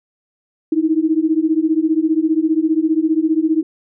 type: beating tone pair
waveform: sine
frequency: 310 / 325 Hz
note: D#4 / E4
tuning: -6 / -24 cents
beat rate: 15 Hz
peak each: -16 dBFS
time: 0.72-3.63 s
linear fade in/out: 5 ms
effects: none